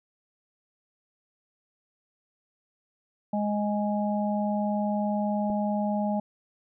harmonic tone, 207.7 Hz, G#3, in tune, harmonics 1 / 3 / 4, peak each -26 / -31 / -32 dBFS, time 3.33-6.2 s, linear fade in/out 5 ms
click, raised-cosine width 2 ms, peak -26 dBFS, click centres 5.501 s
effects none

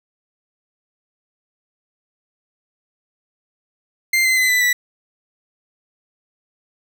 40% pulse tone with pitch steps, 2093 / 2059 / 2026 / 1993.9 / 1961.9 Hz, C7 / C7 / B6 / B6 / B6, 0 / -28 / +44 / +16 / -12 cents, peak -13 dBFS, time 4.13-4.73 s, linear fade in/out 5 ms, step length 120 ms, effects none

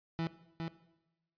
30% pulse tone with echo, 164.81 Hz, E3, in tune, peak -30 dBFS, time 0.19-0.27 s, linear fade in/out 0 ms, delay 410 ms, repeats 1, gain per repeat -4 dB, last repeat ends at 0.68 s, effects noise-tail reverb RT60 1.0 s tail -17 dB re dry + resampled to 11025 Hz

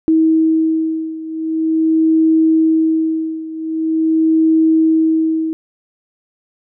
sine beating tone pair, 320 / 320.44 Hz, D#4 / E4, +49 / -49 cents, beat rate 0.44 Hz, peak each -13 / -16 dBFS, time 0.08-5.53 s, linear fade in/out 0 ms, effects none

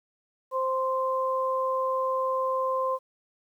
sine tone pair together, 523.3 / 1043.3 Hz, C5 / C6, 0 / -5 cents, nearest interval octave, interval 1195 cents, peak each -27 dBFS, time 0.51-2.99 s, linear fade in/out 50 ms, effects 10-bit

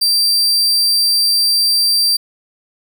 40% pulse tone, 4699 Hz, D8, in tune, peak -10 dBFS, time 0.01-2.17 s, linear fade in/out 10 ms, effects none

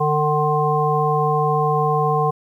harmonic tone, 150.6 Hz, D3, 44 cents sharp, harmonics 1 / 3 / 5 / 7, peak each -21 / -21 / -21 / -21 dBFS, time 0-2.31 s, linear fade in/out 10 ms, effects 9-bit

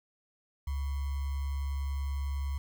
sine tone with sample-and-hold, 69.6 Hz, C#2, 8 cents sharp, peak -30 dBFS, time 0.67-2.58 s, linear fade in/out 5 ms, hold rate 1050 Hz, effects none

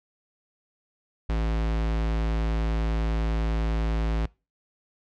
square tone, 55 Hz, A1, in tune, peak -24 dBFS, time 1.29-4.26 s, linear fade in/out 5 ms, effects noise-tail reverb RT60 0.3 s tail -24 dB re dry + low-pass 4000 Hz 12 dB/octave

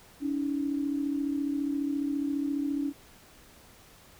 sine tone pair together, 282.4 / 317 Hz, C#4 / D#4, +32 / +32 cents, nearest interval major second, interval 200 cents, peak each -28 / -34 dBFS, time 0.2-2.93 s, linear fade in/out 50 ms, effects pink hiss -55 dBFS RMS until 4.19 s

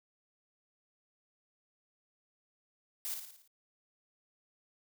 blue noise with echo, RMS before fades -38 dBFS, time 3.05-3.14 s, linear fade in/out 0 ms, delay 56 ms, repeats 6, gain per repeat -5 dB, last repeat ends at 3.476 s, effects none

